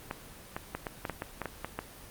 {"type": "clicks", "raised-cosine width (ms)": 0.5, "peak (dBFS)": -18, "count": 11, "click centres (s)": [0.111, 0.565, 0.75, 0.868, 1.052, 1.097, 1.221, 1.417, 1.457, 1.646, 1.79], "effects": ["pink hiss -49 dBFS RMS until 2.1 s", "Opus 24 kbps"]}